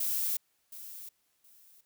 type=noise with echo; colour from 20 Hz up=violet; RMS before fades=-31 dBFS; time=0-0.37 s; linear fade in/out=5 ms; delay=720 ms; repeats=2; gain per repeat=-14 dB; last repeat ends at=1.81 s; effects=white hiss -74 dBFS RMS until 1.85 s